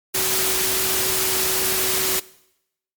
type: tone in noise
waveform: sine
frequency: 376.6 Hz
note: F#4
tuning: 31 cents sharp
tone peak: -29 dBFS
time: 0.14-2.2 s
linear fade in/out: 10 ms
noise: white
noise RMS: -21 dBFS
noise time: 0.14-2.2 s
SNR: -11 dB
effects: noise-tail reverb RT60 0.8 s tail -20 dB re dry + MP3 96 kbps